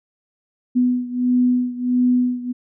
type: beating tone pair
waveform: sine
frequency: 247.9 / 249.4 Hz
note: B3 / B3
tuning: +7 / +17 cents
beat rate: 1.5 Hz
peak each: -17 / -20 dBFS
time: 0.75-2.53 s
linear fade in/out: 20 ms
effects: none